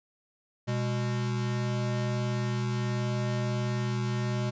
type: tone pair together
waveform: square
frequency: 122.43 / 203.8 Hz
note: B2 / G#3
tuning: -15 / -32 cents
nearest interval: major sixth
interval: 883 cents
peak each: -29 / -35 dBFS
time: 0.67-4.51 s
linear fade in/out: 20 ms
effects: resampled to 16000 Hz